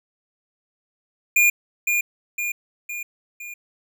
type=tone with echo; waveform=square; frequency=2421 Hz; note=D#7; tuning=48 cents flat; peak=-14 dBFS; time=1.36-1.5 s; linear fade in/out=5 ms; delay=510 ms; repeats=4; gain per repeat=-5 dB; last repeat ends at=3.54 s; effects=none